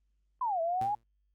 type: exponential two-way sweep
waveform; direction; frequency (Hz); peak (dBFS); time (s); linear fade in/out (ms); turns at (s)
sine; down then up; 1046.5 to 648 to 848; -28; 0.41-0.95; 5; 0.61
type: tone with exponential decay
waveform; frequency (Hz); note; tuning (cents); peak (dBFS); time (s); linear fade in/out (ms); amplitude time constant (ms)
sawtooth; 115.5; A#2; -16; -34; 0.81-1.04; 5; 48
effects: added 50 Hz sine -70 dBFS peak until 1.34 s + Opus 32 kbps